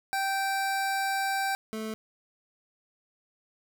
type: tone pair in turn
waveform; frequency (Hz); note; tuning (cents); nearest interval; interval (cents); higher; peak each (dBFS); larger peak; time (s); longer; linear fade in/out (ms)
25% pulse; 780 / 218.9; G5 / A3; -9 / -9; octave + minor seventh; 2200; first; -23 / -29; first; 0.13-1.55 / 1.73-1.94; first; 0
effects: none